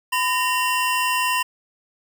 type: tone cluster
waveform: square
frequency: 1004 / 1841 / 2756 Hz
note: B5 / A#6 / F7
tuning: +28 / -22 / -24 cents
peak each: -22 / -28 / -25 dBFS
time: 0.12-1.43 s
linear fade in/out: 10 ms
effects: 9-bit